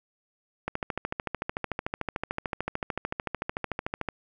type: click train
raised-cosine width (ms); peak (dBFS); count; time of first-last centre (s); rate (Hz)
0.5; -14; 47; 0.68-4.087; 13.5
effects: none